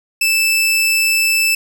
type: tone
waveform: sawtooth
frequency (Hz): 2637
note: E7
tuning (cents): 0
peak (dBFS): -9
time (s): 0.21-1.55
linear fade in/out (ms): 5
effects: none